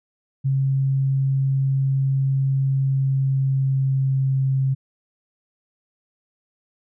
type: tone with pitch glide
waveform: sine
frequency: 135.3 to 133.9 Hz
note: C#3 to C3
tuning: -42 to +40 cents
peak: -17 dBFS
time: 0.44-4.75 s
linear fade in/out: 20 ms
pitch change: -18 cents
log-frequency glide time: 2.69-4.46 s
effects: none